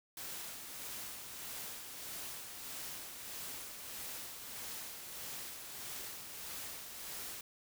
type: noise with tremolo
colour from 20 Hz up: white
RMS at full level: -44 dBFS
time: 0.17-7.41 s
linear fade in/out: 2 ms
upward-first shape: sine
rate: 1.6 Hz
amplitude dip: 40%
effects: none